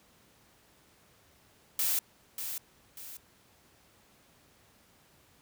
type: noise with echo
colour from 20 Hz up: blue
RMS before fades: -29 dBFS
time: 1.79-1.99 s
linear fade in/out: 2 ms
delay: 590 ms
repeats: 2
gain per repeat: -8 dB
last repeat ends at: 3.17 s
effects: pink hiss -63 dBFS RMS until 5.41 s + high-pass 60 Hz 12 dB/octave